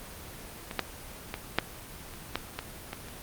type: clicks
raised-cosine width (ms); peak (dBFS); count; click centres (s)
0.3; -20 / -9 / -16 / -6 / -28 / -12 / -16 / -19 / -29; 9; 0.712 / 0.793 / 1.341 / 1.586 / 2.138 / 2.356 / 2.59 / 2.931 / 3.085
effects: pink hiss -44 dBFS RMS until 3.22 s + Opus 24 kbps